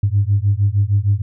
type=beating tone pair; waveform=sine; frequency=98 / 104.5 Hz; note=G2 / G#2; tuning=0 / +11 cents; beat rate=6.5 Hz; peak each=-15 dBFS; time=0.03-1.22 s; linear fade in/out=5 ms; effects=tanh soft clip ceiling -6 dBFS